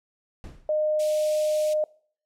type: noise with exponential decay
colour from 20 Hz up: brown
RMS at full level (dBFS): -35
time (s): 0.44-0.79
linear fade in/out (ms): 0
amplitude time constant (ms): 76
type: tone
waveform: sine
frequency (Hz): 612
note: D#5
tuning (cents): -29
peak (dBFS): -21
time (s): 0.69-1.84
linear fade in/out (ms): 2
type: high-pass noise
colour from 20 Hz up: white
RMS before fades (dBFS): -38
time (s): 0.99-1.74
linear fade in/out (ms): 10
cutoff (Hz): 2200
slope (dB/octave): 48
effects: noise-tail reverb RT60 0.5 s tail -22 dB re dry + low-pass 10000 Hz 12 dB/octave